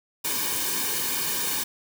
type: noise with comb filter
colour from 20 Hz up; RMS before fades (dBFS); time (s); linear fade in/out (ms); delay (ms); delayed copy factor
white; -27; 0.24-1.64; 10; 1.5; -0.9
effects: none